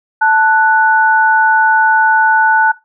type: tone pair together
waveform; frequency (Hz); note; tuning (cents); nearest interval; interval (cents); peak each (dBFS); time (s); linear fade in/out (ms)
sine; 880 / 1480; A5 / F#6; 0 / 0; major sixth; 900; -10; 0.21-2.72; 10
effects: noise-tail reverb RT60 0.2 s tail -18 dB re dry